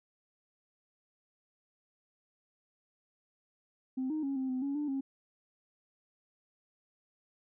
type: tone with pitch steps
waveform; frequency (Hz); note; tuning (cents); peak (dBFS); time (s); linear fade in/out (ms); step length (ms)
sine; 260.1 / 309.7 / 274.9 / 262.8 / 256.4 / 279.4 / 295.3 / 270.6; C4 / D#4 / C#4 / C4 / C4 / C#4 / D4 / C#4; -10 / -8 / -14 / +8 / -35 / +14 / +10 / -42; -30; 3.97-5.01; 10; 130
effects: tanh soft clip ceiling -28 dBFS